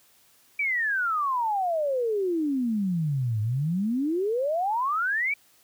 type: exponential two-way sweep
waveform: sine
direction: down then up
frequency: 2349 to 103.83 to 2349 Hz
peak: -23 dBFS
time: 0.59-5.34 s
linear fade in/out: 5 ms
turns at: 3.41 s
effects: white hiss -60 dBFS RMS until 5.63 s + high-pass 60 Hz 12 dB/octave